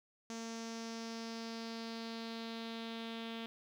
sawtooth tone with low-pass filter sweep, 227.9 Hz, A#3, 39 cents flat, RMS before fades -44 dBFS, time 0.3-3.46 s, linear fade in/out 0 ms, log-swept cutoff 6200 to 3400 Hz, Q 3.8, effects 11-bit

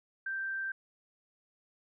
sine tone, 1568 Hz, G6, in tune, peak -33 dBFS, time 0.26-0.72 s, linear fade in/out 5 ms, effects none

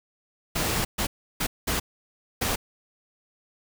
pink noise bursts at uneven times, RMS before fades -26 dBFS, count 5, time 0.55-0.85 / 0.98-1.07 / 1.4-1.47 / 1.67-1.8 / 2.41-2.56 s, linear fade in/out 10 ms, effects none

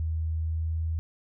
sine tone with pitch glide, 80.1 to 80.94 Hz, E2 to E2, -49 to -31 cents, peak -26 dBFS, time 0-0.99 s, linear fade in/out 0 ms, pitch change +18 cents, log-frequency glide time 0.39-0.83 s, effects none

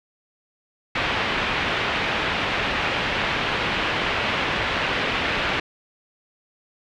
white low-pass noise, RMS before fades -24 dBFS, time 0.95-5.6 s, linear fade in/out 5 ms, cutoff 3000 Hz, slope 24 dB/octave, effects none

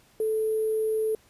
sine tone with sample-and-hold, 436.2 Hz, A4, 15 cents flat, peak -23 dBFS, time 0.2-1.15 s, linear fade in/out 2 ms, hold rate 11025 Hz, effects pink hiss -60 dBFS RMS until 1.29 s + resampled to 32000 Hz

